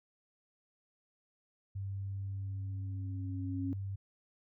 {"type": "tone", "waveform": "sine", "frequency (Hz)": 98, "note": "G2", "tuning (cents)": 0, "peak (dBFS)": -36, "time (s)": [1.75, 3.96], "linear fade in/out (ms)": 10}
{"type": "tone with exponential growth", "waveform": "sine", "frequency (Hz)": 272.3, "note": "C#4", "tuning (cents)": -31, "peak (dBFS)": -33, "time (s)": [1.89, 3.73], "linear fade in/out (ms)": 0, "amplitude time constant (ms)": 400}
{"effects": []}